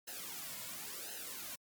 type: noise with flanger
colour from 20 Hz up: white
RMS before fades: -45 dBFS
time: 0.07-1.56 s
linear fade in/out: 10 ms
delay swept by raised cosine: 0.86 to 2.56 ms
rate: 0.95 Hz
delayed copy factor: -0.95
effects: MP3 96 kbps